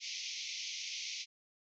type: band-pass noise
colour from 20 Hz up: white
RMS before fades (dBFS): -42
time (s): 0-1.26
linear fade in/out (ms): 50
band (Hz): 2100 to 6400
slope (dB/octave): 96
effects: none